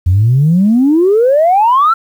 sine exponential sweep, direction up, 85 to 1378 Hz, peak -5 dBFS, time 0.06-1.94 s, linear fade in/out 10 ms, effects tanh soft clip ceiling -2 dBFS + 7-bit

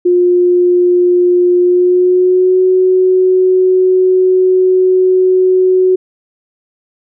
sine tone with pitch glide, 355.9 to 371 Hz, F4 to F#4, +33 to +5 cents, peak -6 dBFS, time 0.05-5.96 s, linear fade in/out 10 ms, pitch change +72 cents, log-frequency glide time 1.6-2.61 s, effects none

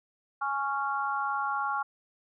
harmonic tone, 277.2 Hz, C#4, in tune, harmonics 3 / 4 / 5, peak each -32 / -32 / -32 dBFS, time 0.41-1.83 s, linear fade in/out 10 ms, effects none

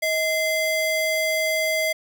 square ring-modulated tone, 1353 Hz, E6, 45 cents sharp, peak -18 dBFS, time 0.02-1.93 s, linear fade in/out 10 ms, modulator 720 Hz, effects none

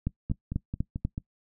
two click trains, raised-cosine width 5 ms, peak -15 / -20 dBFS, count 5 / 5, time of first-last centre 0.07-1.05 / 0.3-1.179 s, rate 4.08 / 4.55 Hz, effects noise-tail reverb RT60 0.1 s tail -21 dB re dry

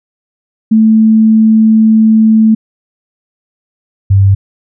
sine tone pair in turn, 220 / 98 Hz, A3 / G2, 0 / 0 cents, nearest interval octave + major second, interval 1400 cents, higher first, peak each -3 dBFS, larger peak neither, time 0.71-2.55 / 4.1-4.35 s, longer first, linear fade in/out 10 ms, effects none

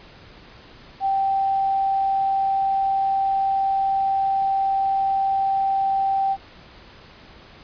sine tone with quantisation, 780 Hz, G5, 9 cents flat, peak -18 dBFS, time 1-6.37 s, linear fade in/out 50 ms, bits 8, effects pink hiss -46 dBFS RMS until 7.63 s + resampled to 11025 Hz

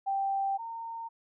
sine tone pair in turn, 784 / 916 Hz, G5 / A#5, 0 / -31 cents, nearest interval minor third, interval 269 cents, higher second, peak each -27 / -36 dBFS, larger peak first, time 0.06-0.58 / 0.58-1.09 s, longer first, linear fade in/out 20 ms, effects none

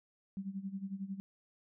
sine tone with tremolo, 194.4 Hz, G3, 14 cents flat, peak -35 dBFS, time 0.37-1.2 s, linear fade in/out 0 ms, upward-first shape sine, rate 11 Hz, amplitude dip 80%, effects none

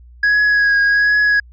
triangle tone with vibrato, 1661.2 Hz, G#6, in tune, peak -9 dBFS, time 0.23-1.4 s, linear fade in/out 5 ms, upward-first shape triangle, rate 1.3 Hz, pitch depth 26 cents each way, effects added 60 Hz sine -39 dBFS peak until 1.52 s + resampled to 16000 Hz

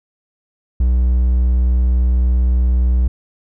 triangle tone, 61.74 Hz, B1, in tune, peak -9 dBFS, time 0.8-3.08 s, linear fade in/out 5 ms, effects none

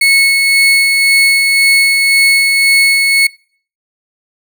35% pulse tone with tremolo, 2199 Hz, C#7, 14 cents flat, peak -4 dBFS, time 0.01-3.27 s, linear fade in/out 5 ms, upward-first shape sine, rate 1.9 Hz, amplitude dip 30%, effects noise-tail reverb RT60 0.5 s tail -24 dB re dry

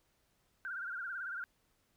sine tone with vibrato, 1480 Hz, F#6, in tune, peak -38 dBFS, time 0.65-1.44 s, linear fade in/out 0 ms, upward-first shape sine, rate 18 Hz, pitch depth 120 cents each way, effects pink hiss -75 dBFS RMS until 1.96 s

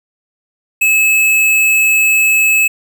square tone, 2593 Hz, E7, 29 cents flat, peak -9 dBFS, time 0.81-2.68 s, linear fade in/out 10 ms, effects none

